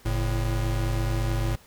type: tone pair together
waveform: square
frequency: 47.01 / 111.8 Hz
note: F#1 / A2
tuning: +28 / +28 cents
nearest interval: octave + minor third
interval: 1500 cents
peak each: -27 dBFS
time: 0.05-1.56 s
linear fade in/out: 10 ms
effects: pink hiss -54 dBFS RMS until 1.66 s